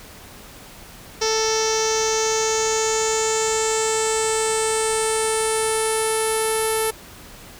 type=tone with low-pass filter sweep; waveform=sawtooth; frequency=441.4 Hz; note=A4; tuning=5 cents sharp; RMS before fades=-21 dBFS; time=1.21-6.91 s; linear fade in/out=10 ms; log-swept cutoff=5600 to 11000 Hz; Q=7; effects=pink hiss -42 dBFS RMS until 7.59 s